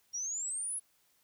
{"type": "exponential sweep", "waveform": "sine", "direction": "up", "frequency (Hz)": [5570, 10800], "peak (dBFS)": -34, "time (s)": [0.13, 0.8], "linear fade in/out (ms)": 20, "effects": ["white hiss -71 dBFS RMS until 1.23 s"]}